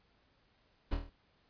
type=noise with echo; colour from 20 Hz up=brown; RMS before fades=-32 dBFS; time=0.91-0.95 s; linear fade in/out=10 ms; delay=25 ms; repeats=6; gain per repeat=-4 dB; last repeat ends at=1.1 s; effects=pink hiss -71 dBFS RMS until 1.49 s + resampled to 11025 Hz